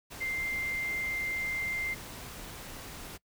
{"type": "tone in noise", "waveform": "sine", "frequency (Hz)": 2093, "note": "C7", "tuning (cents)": 0, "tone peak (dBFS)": -31, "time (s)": [0.2, 1.95], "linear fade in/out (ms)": 20, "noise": "pink", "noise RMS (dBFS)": -44, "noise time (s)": [0.1, 3.18], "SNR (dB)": 10, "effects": ["noise-tail reverb RT60 0.1 s tail -22 dB re dry"]}